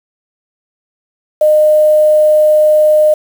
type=tone with quantisation; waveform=sine; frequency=611 Hz; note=D#5; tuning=32 cents flat; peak=-5 dBFS; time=1.41-3.14 s; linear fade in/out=5 ms; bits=5; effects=none